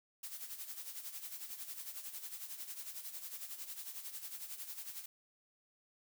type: noise with tremolo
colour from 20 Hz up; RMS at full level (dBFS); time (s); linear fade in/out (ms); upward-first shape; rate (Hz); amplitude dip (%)
blue; -44; 0.23-5.06; 5; sine; 11; 65
effects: none